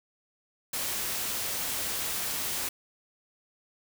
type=noise; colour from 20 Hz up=white; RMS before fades=-32 dBFS; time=0.73-2.69 s; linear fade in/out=5 ms; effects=none